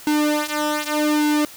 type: tone with flanger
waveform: sawtooth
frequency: 300.1 Hz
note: D4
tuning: 38 cents sharp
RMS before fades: -20 dBFS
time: 0.07-1.45 s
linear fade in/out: 2 ms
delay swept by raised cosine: 1.7 to 3.8 ms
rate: 0.84 Hz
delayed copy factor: -0.85
effects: white hiss -41 dBFS RMS until 1.56 s